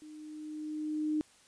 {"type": "tone with level ramp", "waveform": "sine", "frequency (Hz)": 305.8, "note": "D#4", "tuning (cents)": -30, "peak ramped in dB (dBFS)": [-47, -27], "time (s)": [0.02, 1.21], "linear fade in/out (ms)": 0, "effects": ["white hiss -62 dBFS RMS until 1.47 s", "resampled to 22050 Hz"]}